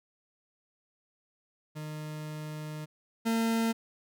40% pulse tone pair in turn, 153.1 / 227.1 Hz, D#3 / A#3, -28 / -45 cents, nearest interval perfect fifth, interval 683 cents, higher second, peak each -36 / -25 dBFS, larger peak second, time 1.75-2.86 / 3.25-3.73 s, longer first, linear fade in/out 20 ms, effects none

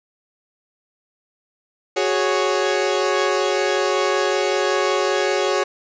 sawtooth chord, F# suspended second, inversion none, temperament equal, 370 / 415.3 / 554.4 Hz, F#4 / G#4 / C#5, 0 / 0 / 0 cents, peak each -18 dBFS, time 1.96-5.64 s, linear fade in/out 10 ms, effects resampled to 16000 Hz + 8-bit

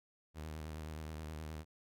sawtooth tone with vibrato, 77.78 Hz, D#2, in tune, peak -39 dBFS, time 0.34-1.65 s, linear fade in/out 50 ms, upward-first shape sine, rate 9.5 Hz, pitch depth 51 cents each way, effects none

